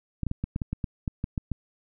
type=clicks; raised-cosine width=5 ms; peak=-16 dBFS; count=12; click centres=0.233 / 0.267 / 0.314 / 0.44 / 0.561 / 0.618 / 0.73 / 0.842 / 1.078 / 1.241 / 1.378 / 1.517 s; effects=none